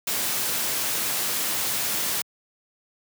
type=noise; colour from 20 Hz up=white; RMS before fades=-26 dBFS; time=0.07-2.22 s; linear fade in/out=5 ms; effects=high-pass 100 Hz 12 dB/octave